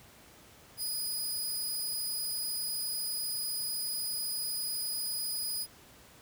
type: tone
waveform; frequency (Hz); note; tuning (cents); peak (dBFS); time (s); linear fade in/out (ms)
15% pulse; 4958; D#8; -7; -26; 0.77-5.67; 50
effects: pink hiss -56 dBFS RMS until 6.21 s + high-pass 60 Hz 12 dB/octave